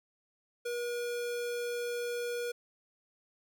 square tone, 480.2 Hz, B4, 49 cents flat, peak -34 dBFS, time 0.65-2.52 s, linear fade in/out 10 ms, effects none

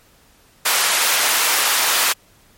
pink high-pass noise, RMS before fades -17 dBFS, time 0.65-2.13 s, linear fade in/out 10 ms, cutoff 980 Hz, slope 12 dB/octave, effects pink hiss -53 dBFS RMS until 2.57 s + MP3 64 kbps

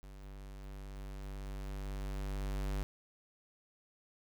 square tone with level ramp, 49 Hz, G1, in tune, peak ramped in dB -49 to -34 dBFS, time 0.03-2.83 s, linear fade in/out 0 ms, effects 11-bit

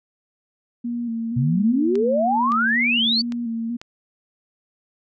sine tone with vibrato, 233.1 Hz, A#3, in tune, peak -23 dBFS, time 0.84-3.77 s, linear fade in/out 10 ms, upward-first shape square, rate 2.1 Hz, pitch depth 36 cents each way
sine exponential sweep, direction up, 122.1 to 4645 Hz, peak -17 dBFS, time 1.36-3.22 s, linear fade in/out 10 ms
clicks, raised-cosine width 0.2 ms, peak -19 dBFS, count 4, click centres 1.955 / 2.52 / 3.322 / 3.815 s
effects none

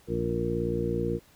harmonic tone, 58.27 Hz, A#1, in tune, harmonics 1 / 2 / 3 / 4 / 5 / 6 / 8, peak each -37 / -34 / -33 / -36 / -37 / -32 / -31 dBFS, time 0.07-1.2 s, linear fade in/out 50 ms, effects pink hiss -59 dBFS RMS until 1.35 s

